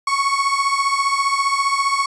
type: beating tone pair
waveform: 35% pulse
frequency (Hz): 1102 / 1117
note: C#6 / C#6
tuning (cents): -11 / +13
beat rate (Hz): 15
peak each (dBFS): -17 / -19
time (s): 0.07-2.06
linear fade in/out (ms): 5
effects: resampled to 22050 Hz